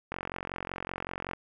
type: click train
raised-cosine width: 0.5 ms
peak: -19 dBFS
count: 56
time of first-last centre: 0.12-1.334 s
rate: 45.3 Hz
effects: none